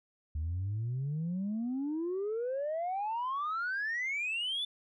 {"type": "exponential sweep", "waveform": "sine", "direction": "up", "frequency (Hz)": [74.2, 3544], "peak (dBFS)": -30, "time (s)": [0.35, 4.65], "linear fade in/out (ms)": 5, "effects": ["tanh soft clip ceiling -29 dBFS"]}